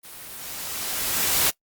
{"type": "noise with level ramp", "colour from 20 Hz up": "white", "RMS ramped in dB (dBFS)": [-42, -19], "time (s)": [0.03, 1.51], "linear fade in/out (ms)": 20, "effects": ["noise-tail reverb RT60 0.1 s tail -22 dB re dry", "Opus 32 kbps"]}